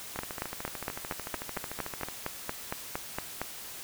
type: two click trains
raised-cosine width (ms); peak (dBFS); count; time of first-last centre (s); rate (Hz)
0.5; -21 / -16; 27 / 15; 0.16-2.086 / 0.19-3.416; 13.5 / 4.34
effects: white hiss -43 dBFS RMS until 3.83 s